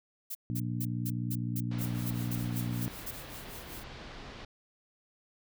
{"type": "noise bursts", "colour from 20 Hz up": "violet", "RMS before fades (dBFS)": -38, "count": 12, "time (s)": [0.3, 3.112], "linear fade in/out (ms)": 10, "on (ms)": 51, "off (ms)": 200}
{"type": "harmonic tone", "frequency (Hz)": 59.7, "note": "A#1", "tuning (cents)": 42, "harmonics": [2, 3, 4, 5], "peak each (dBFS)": [-33, -38, -39, -42], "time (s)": [0.5, 2.88], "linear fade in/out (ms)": 0}
{"type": "low-pass noise", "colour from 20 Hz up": "pink", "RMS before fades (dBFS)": -46, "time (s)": [1.71, 4.45], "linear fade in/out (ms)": 5, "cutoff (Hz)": 4800, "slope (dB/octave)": 24}
{"type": "noise with tremolo", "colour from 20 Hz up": "blue", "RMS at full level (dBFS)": -46, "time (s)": [1.78, 3.84], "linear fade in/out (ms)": 10, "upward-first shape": "sine", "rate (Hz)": 5.2, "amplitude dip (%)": 75}
{"effects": []}